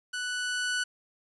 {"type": "tone with level ramp", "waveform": "sawtooth", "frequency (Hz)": 1484, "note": "F#6", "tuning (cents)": 5, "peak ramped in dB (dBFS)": [-28, -23], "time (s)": [0.13, 0.84], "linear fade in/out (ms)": 10, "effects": ["resampled to 24000 Hz", "10-bit"]}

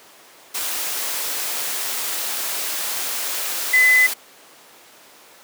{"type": "tone in noise", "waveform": "sine", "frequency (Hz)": 2016, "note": "B6", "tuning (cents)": 35, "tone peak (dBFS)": -11, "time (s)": [3.73, 4.07], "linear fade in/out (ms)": 10, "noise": "white", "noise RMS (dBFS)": -25, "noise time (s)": [0.54, 4.14], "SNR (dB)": 11, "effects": ["pink hiss -46 dBFS RMS until 5.43 s", "high-pass 400 Hz 12 dB/octave"]}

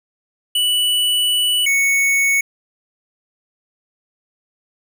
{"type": "tone pair in turn", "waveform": "square", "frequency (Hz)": [2960, 2217], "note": ["F#7", "C#7"], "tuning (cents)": [0, 0], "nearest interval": "perfect fourth", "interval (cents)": 500, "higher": "first", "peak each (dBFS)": [-15, -14], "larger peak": "second", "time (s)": [[0.55, 1.66], [1.66, 2.41]], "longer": "first", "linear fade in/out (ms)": 5, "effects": []}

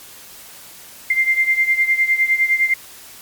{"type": "beating tone pair", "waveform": "sine", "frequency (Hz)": [2093, 2102.8], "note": ["C7", "C7"], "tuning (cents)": [0, 8], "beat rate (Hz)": 9.8, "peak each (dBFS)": [-15, -19], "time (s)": [1.1, 2.74], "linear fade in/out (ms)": 5, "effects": ["white hiss -40 dBFS RMS until 3.21 s", "MP3 96 kbps"]}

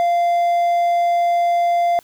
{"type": "tone", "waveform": "triangle", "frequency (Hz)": 693, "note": "F5", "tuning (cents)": -14, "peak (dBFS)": -12, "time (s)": [0, 1.99], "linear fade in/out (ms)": 0, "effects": ["white hiss -52 dBFS RMS until 2.03 s"]}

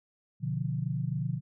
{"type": "chord", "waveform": "sine", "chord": "B diminished", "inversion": "none", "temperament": "equal", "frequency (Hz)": [123.47, 146.83, 174.61], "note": ["B2", "D3", "F3"], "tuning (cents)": [0, 0, 0], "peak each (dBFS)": [-33, -32, -35], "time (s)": [0.4, 1.41], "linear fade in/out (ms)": 50, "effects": []}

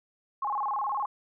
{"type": "tone with vibrato", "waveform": "sine", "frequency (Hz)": 947, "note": "A#5", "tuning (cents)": 27, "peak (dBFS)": -27, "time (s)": [0.42, 1.06], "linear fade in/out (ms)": 5, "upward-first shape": "square", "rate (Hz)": 19, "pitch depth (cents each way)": 230, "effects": []}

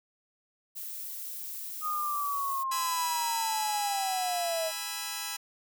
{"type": "noise", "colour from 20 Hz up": "violet", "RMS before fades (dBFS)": -39, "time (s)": [0.75, 2.64], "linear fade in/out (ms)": 20}
{"type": "linear sweep", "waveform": "sine", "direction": "down", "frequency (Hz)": [1244.5, 632], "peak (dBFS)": -29, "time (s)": [1.81, 4.72], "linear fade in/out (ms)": 50}
{"type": "chord", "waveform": "5% pulse", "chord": "E major", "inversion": "first", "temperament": "just", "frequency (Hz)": [824.1, 988.9, 1318.5], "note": ["G#5", "B5", "E6"], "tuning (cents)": [-14, 2, 0], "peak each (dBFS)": -26, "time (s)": [2.71, 5.37], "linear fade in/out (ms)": 10}
{"effects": []}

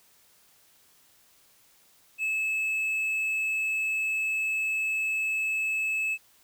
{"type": "tone", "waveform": "triangle", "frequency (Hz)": 2600, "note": "E7", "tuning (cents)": -24, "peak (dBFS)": -24, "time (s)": [2.18, 6.18], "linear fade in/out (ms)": 50, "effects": ["white hiss -61 dBFS RMS until 6.43 s"]}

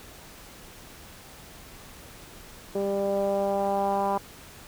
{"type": "tone with low-pass filter sweep", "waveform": "10% pulse", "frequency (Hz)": 198.2, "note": "G3", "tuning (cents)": 19, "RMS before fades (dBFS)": -26, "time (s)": [2.75, 4.18], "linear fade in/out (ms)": 5, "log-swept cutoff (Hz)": [480, 940], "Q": 3.3, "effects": ["pink hiss -47 dBFS RMS until 4.67 s"]}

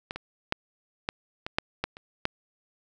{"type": "clicks", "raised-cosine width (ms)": 0.3, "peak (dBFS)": [-17, -20, -9, -11, -17, -7, -11, -27, -9], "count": 9, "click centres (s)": [0.109, 0.16, 0.524, 1.089, 1.465, 1.585, 1.84, 1.969, 2.254], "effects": []}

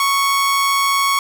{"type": "tone with amplitude modulation", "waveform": "sawtooth", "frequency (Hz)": 1108.7, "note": "C#6", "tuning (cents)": 0, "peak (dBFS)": -9, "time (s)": [0, 1.19], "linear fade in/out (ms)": 2, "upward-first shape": "sine", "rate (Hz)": 183, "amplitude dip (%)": 30, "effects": []}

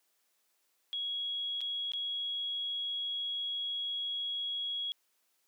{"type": "tone with dropouts", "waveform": "sine", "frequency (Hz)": 3322, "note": "G#7", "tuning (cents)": 0, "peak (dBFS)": -33, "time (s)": [0.93, 4.92], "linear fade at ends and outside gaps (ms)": 0, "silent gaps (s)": [[1.607, 1.614], [1.919, 1.935]], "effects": ["white hiss -75 dBFS RMS until 5.47 s", "high-pass 300 Hz 12 dB/octave"]}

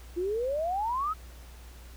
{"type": "exponential sweep", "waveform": "sine", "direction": "up", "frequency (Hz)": [338.6, 1318.5], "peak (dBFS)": -27, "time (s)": [0.16, 1.14], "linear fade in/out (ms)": 20, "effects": ["added 60 Hz sine -45 dBFS peak until 1.96 s", "pink hiss -54 dBFS RMS until 1.96 s"]}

